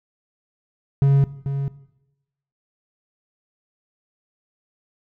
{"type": "tone with echo", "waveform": "triangle", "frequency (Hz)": 138.59, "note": "C#3", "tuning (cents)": 0, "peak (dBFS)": -10, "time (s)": [1.02, 1.24], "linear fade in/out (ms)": 0, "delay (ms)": 440, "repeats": 1, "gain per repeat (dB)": -9, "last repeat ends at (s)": 1.68, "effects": ["noise-tail reverb RT60 0.9 s tail -17 dB re dry"]}